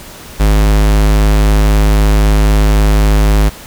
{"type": "tone", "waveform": "square", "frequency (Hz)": 51.91, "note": "G#1", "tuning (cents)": 0, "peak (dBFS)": -7, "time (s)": [0.39, 3.5], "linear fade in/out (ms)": 20, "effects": ["pink hiss -32 dBFS RMS until 3.66 s"]}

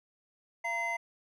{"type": "tone cluster", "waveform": "triangle", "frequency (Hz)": [684, 937, 2055], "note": ["F5", "A#5", "C7"], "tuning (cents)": [-36, 9, -32], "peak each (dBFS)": [-36, -35, -31], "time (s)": [0.64, 0.97], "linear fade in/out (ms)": 10, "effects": []}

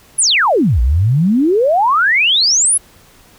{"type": "exponential two-way sweep", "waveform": "sine", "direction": "down then up", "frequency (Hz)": [11175, 55.6, 11175], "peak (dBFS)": -9, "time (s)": [0.18, 2.78], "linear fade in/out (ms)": 10, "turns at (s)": 0.81, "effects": ["pink hiss -46 dBFS RMS until 3.38 s"]}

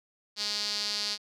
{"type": "tone with band-pass filter", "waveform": "sawtooth", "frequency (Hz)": 207.7, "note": "G#3", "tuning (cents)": 0, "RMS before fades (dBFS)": -32, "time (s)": [0.36, 1.18], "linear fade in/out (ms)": 50, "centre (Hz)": 4600, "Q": 5.5, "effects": []}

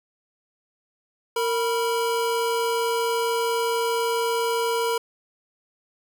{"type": "tone pair together", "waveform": "square", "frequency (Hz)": [461.1, 977], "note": ["A#4", "B5"], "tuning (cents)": [-19, -19], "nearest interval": "octave + minor second", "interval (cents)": 1300, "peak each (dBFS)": [-24, -27], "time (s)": [1.36, 4.98], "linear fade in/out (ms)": 5, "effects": []}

